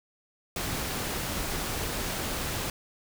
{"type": "noise", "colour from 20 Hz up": "pink", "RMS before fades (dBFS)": -32, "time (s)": [0.56, 2.7], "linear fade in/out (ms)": 2, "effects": []}